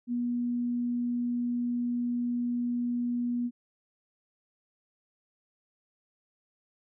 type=tone; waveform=sine; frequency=241.7 Hz; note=B3; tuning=37 cents flat; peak=-27 dBFS; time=0.07-3.51 s; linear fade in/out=50 ms; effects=none